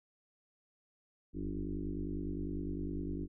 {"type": "tone with frequency modulation", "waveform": "sine", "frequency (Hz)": 171, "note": "F3", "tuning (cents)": -36, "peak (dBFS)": -35, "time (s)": [1.33, 3.28], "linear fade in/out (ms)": 50, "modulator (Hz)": 49.9, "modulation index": 3.6, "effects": []}